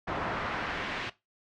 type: noise with band-pass filter sweep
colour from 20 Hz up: brown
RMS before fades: -34 dBFS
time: 0.07-1.1 s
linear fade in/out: 10 ms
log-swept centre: 1100 to 2600 Hz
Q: 1
effects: noise-tail reverb RT60 0.2 s tail -17 dB re dry + low-pass 5000 Hz 12 dB/octave